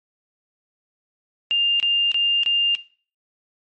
sine tone bursts, 2803 Hz, F7, 6 cents sharp, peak -16 dBFS, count 4, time 1.51-2.751 s, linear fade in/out 0 ms, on 290 ms, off 27 ms, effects noise-tail reverb RT60 0.4 s tail -17 dB re dry + MP3 32 kbps

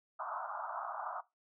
white band-pass noise, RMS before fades -41 dBFS, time 0.19-1.21 s, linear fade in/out 10 ms, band 630 to 1400 Hz, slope 96 dB/octave, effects noise-tail reverb RT60 0.2 s tail -18 dB re dry

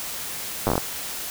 slowing click train, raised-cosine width 1 ms, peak -7 dBFS, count 8, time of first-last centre 0.67-0.779 s, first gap 9 ms, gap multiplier 1.18, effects white hiss -32 dBFS RMS until 1.3 s

